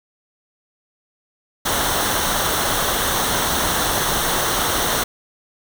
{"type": "noise with comb filter", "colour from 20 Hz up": "pink", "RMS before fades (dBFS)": -20, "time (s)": [1.65, 5.04], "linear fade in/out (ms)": 10, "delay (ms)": 0.41, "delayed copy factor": -0.6, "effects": []}